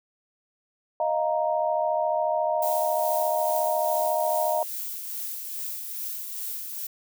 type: chord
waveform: sine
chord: Eb suspended second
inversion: none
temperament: equal with one note detuned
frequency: 622.3 / 696.4 / 932.3 Hz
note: Eb5 / F5 / Bb5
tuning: 0 / -5 / 0 cents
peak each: -25 / -27 / -28 dBFS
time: 1-4.63 s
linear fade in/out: 2 ms
type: noise with tremolo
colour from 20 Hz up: violet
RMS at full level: -32 dBFS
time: 2.62-6.87 s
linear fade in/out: 5 ms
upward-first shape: triangle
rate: 2.4 Hz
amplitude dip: 40%
effects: none